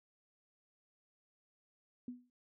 sine tone with exponential decay, 246.8 Hz, B3, 1 cent flat, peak -38 dBFS, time 2.08-2.3 s, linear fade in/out 2 ms, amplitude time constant 47 ms, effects none

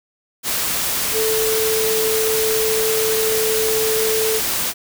sine tone in noise, 440 Hz, A4, in tune, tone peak -18 dBFS, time 1.12-4.41 s, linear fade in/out 50 ms, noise white, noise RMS -21 dBFS, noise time 0.43-4.74 s, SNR 0 dB, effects none

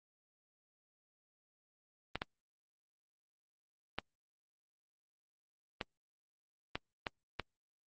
clicks, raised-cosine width 0.3 ms, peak -19 dBFS, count 7, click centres 2.156 / 2.219 / 3.986 / 5.812 / 6.755 / 7.068 / 7.397 s, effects Opus 24 kbps

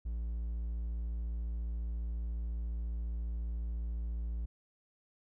triangle tone, 57.2 Hz, A#1, 32 cents flat, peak -32 dBFS, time 0.05-4.46 s, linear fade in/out 10 ms, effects none

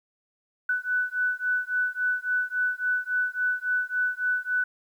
sine beating tone pair, 1490 / 1493.6 Hz, F#6 / F#6, +12 / +16 cents, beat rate 3.6 Hz, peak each -27 dBFS, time 0.69-4.64 s, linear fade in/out 5 ms, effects 10-bit

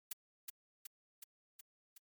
blue noise with echo, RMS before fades -41 dBFS, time 0.11-0.13 s, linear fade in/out 5 ms, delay 370 ms, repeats 5, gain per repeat -3 dB, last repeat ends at 1.98 s, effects MP3 96 kbps

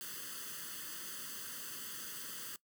white noise with comb filter, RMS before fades -45 dBFS, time 0.01-2.56 s, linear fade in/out 0 ms, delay 0.64 ms, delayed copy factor +1, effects noise-tail reverb RT60 0.1 s tail -20 dB re dry + high-pass 150 Hz 12 dB/octave

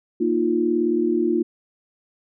sine chord, Bb suspended fourth, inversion none, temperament just, 233.1 / 310.8 / 349.6 Hz, Bb3 / Eb4 / F4, 0 / -2 / +2 cents, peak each -24 / -23 / -20 dBFS, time 0.2-1.43 s, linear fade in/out 10 ms, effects none

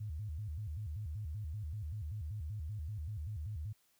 sine tone with vibrato, 90 Hz, F#2, 47 cents flat, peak -38 dBFS, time 0-3.73 s, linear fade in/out 10 ms, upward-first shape square, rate 5.2 Hz, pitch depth 290 cents each way, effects white hiss -73 dBFS RMS until 3.99 s

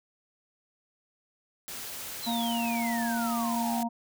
white noise, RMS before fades -39 dBFS, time 1.68-3.83 s, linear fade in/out 0 ms
sine exponential sweep, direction down, 4186 to 712 Hz, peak -35 dBFS, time 2.22-3.84 s, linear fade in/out 20 ms
harmonic tone, 233.1 Hz, A#3, in tune, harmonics 1 / 3 / 4, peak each -29 / -34 / -35 dBFS, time 2.26-3.89 s, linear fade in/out 20 ms
effects none

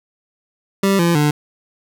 25% pulse tone with pitch steps, 196 / 170.63 / 148.54 Hz, G3 / F3 / D3, 0 / -40 / +20 cents, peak -9 dBFS, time 0.83-1.31 s, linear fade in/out 5 ms, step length 160 ms, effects none

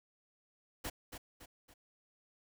pink noise with echo, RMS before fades -40 dBFS, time 0.84-0.9 s, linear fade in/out 10 ms, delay 280 ms, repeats 3, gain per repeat -7 dB, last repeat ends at 1.74 s, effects none

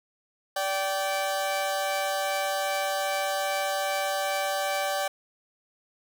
sawtooth tone pair together, 581 / 775.5 Hz, D5 / G5, -19 / -19 cents, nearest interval perfect fourth, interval 500 cents, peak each -25 dBFS, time 0.56-5.08 s, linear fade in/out 5 ms, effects none

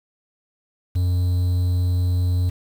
triangle tone with quantisation, 89.5 Hz, F2, 43 cents sharp, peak -15 dBFS, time 0.95-2.5 s, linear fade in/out 10 ms, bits 7, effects none

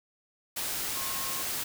sine tone in noise, 1077 Hz, C6, 50 cents sharp, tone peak -41 dBFS, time 0.95-1.43 s, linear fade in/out 10 ms, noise white, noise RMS -33 dBFS, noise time 0.56-1.64 s, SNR -11 dB, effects none

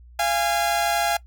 sawtooth tone pair together, 689 / 821.3 Hz, F5 / G#5, -24 / -20 cents, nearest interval minor third, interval 304 cents, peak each -19 dBFS, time 0.19-1.17 s, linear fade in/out 5 ms, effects noise-tail reverb RT60 0.1 s tail -20 dB re dry + added 60 Hz sine -44 dBFS peak until 1.26 s

